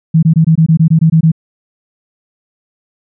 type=tone bursts; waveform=sine; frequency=161.2 Hz; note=E3; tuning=38 cents flat; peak=-4 dBFS; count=11; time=0.14-1.318 s; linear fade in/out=10 ms; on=88 ms; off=21 ms; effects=none